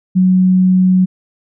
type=tone; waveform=sine; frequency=185 Hz; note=F#3; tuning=in tune; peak=-7 dBFS; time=0.15-1.06 s; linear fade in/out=20 ms; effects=none